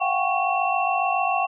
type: tone cluster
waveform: sine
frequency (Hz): 692 / 747 / 794 / 1106 / 2708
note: F5 / F#5 / G5 / C#6 / E7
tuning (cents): -16 / +16 / +22 / -4 / +46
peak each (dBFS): -28 / -24 / -27 / -26 / -28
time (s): 0-1.47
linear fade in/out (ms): 20
effects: none